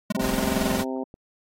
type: tone bursts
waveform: square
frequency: 207.7 Hz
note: G#3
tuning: in tune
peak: -22 dBFS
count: 16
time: 0.1-0.813 s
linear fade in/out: 5 ms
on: 23 ms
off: 23 ms
type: harmonic tone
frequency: 130.81 Hz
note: C3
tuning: in tune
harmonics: 2 / 3 / 4 / 5 / 6 / 7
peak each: -29 / -33 / -35 / -37 / -39 / -40 dBFS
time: 0.16-1.04 s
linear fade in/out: 10 ms
type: noise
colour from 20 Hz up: pink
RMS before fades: -31 dBFS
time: 0.2-0.84 s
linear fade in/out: 20 ms
type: clicks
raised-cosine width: 2 ms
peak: -23 / -29 dBFS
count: 2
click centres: 0.726 / 1.141 s
effects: AAC 48 kbps